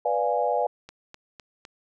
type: chord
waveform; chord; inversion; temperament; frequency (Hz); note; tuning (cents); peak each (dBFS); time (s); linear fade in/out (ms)
sine; B diminished seventh; none; equal; 493.9 / 587.3 / 698.5 / 830.6; B4 / D5 / F5 / Ab5; 0 / 0 / 0 / 0; -27; 0.05-0.67; 5
type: click train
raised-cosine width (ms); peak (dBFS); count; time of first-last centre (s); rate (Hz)
0.2; -25; 4; 0.89-1.651; 3.94
effects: none